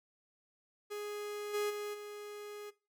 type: tone with level steps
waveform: 45% pulse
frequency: 415.3 Hz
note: G#4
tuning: in tune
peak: -39 / -32 / -38 / -44 dBFS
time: 0.9-2.71 s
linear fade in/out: 20 ms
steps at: 1.53 / 1.69 / 1.93 s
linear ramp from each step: 20 ms
effects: noise-tail reverb RT60 0.3 s tail -19 dB re dry